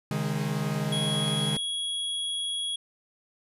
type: chord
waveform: 45% pulse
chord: C# suspended second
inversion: none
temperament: equal with one note detuned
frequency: 135.9 / 155.56 / 207.7 Hz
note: C#3 / D#3 / G#3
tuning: -34 / 0 / 0 cents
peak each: -32 / -30 / -32 dBFS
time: 0.11-1.57 s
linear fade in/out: 2 ms
type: tone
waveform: square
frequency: 3327 Hz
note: G#7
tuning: 2 cents sharp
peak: -29 dBFS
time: 0.92-2.76 s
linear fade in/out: 5 ms
effects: resampled to 32000 Hz